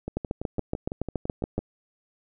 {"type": "two click trains", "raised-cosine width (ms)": 2, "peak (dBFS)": [-18, -13], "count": [10, 11], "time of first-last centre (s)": [[0.08, 1.59], [0.17, 1.58]], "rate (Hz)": [5.96, 7.09], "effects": []}